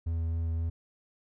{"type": "tone with vibrato", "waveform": "triangle", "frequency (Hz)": 82.41, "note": "E2", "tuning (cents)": 0, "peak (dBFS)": -26, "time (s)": [0.06, 0.7], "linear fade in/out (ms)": 10, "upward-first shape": "sine", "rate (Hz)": 3.8, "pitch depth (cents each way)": 11, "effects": []}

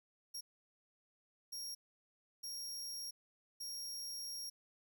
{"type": "tone bursts at uneven times", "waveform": "sawtooth", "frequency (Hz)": 5588, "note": "F8", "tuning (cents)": 0, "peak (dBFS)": -40, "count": 4, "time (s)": [[0.34, 0.41], [1.52, 1.75], [2.43, 3.11], [3.6, 4.5]], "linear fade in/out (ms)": 10, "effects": ["13-bit"]}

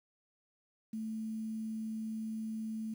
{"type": "tone with quantisation", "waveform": "sine", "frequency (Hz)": 220.2, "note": "A3", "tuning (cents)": 2, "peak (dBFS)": -36, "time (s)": [0.93, 2.94], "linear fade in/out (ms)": 5, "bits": 10, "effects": []}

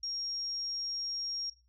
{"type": "tone", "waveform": "sine", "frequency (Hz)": 5580, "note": "F8", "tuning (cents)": -2, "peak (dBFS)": -34, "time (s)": [0.03, 1.5], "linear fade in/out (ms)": 5, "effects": ["noise-tail reverb RT60 0.3 s tail -18 dB re dry", "added 60 Hz sine -66 dBFS peak until 1.68 s"]}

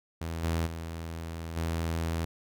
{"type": "tone with level steps", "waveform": "sawtooth", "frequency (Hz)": 82.41, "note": "E2", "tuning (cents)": 0, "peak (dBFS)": [-29, -23, -32, -25], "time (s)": [0.21, 2.25], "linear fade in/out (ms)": 5, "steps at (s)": [0.43, 0.66, 1.56], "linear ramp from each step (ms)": 10, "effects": []}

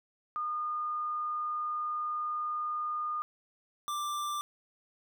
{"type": "tone pair in turn", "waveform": ["sine", "square"], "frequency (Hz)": [1220, 1179.8], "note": ["D#6", "D6"], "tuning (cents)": [-34, 8], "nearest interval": "minor second", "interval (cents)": 58, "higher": "first", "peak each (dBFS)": [-31, -33], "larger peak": "first", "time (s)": [[0.36, 3.22], [3.88, 4.41]], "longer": "first", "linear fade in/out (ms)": 0, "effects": []}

